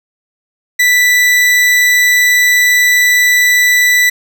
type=tone; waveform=40% pulse; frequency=1975.5 Hz; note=B6; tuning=in tune; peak=-6 dBFS; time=0.79-4.1 s; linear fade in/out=10 ms; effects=none